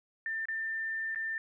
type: tone with dropouts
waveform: sine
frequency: 1791 Hz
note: A6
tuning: 30 cents sharp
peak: -32 dBFS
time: 0.26-1.38 s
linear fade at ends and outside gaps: 1 ms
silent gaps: 0.455-0.485 / 1.148-1.158 s
effects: none